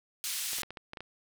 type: band-pass noise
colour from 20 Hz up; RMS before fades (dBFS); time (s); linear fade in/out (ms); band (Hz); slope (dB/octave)
white; -35; 0.24-0.62; 0; 2200 to 12000; 12
type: clicks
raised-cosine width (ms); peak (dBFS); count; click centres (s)
0.3; -25; 8; 0.532 / 0.585 / 0.633 / 0.706 / 0.772 / 0.934 / 0.972 / 1.006
effects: none